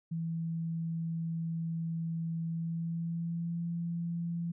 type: tone with pitch glide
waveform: sine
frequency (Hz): 164.8 to 169.73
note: E3 to F3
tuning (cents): 0 to -49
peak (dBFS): -32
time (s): 0.11-4.52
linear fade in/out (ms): 10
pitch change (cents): +51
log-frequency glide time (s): 2.46-3.64
effects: none